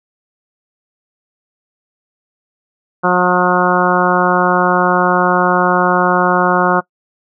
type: harmonic tone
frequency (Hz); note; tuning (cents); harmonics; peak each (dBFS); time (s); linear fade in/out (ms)
180; F#3; -47; 1 / 2 / 3 / 4 / 5 / 6 / 7 / 8; -18 / -18 / -18 / -18 / -18 / -18 / -18 / -18; 3.03-6.81; 20
effects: noise-tail reverb RT60 0.1 s tail -23 dB re dry